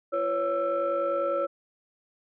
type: tone cluster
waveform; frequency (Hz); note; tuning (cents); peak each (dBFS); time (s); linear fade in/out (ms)
sine; 341.3 / 506 / 556 / 1329; F4 / B4 / C#5 / E6; -40 / +42 / +5 / +14; -34 / -34 / -25 / -30; 0.12-1.47; 20
effects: tanh soft clip ceiling -18 dBFS